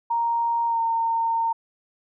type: tone with pitch glide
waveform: sine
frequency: 932.3 to 914.7 Hz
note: A#5 to A#5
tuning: 0 to -33 cents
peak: -20 dBFS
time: 0.1-1.53 s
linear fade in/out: 10 ms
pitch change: -33 cents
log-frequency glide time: 0.67-0.79 s
effects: none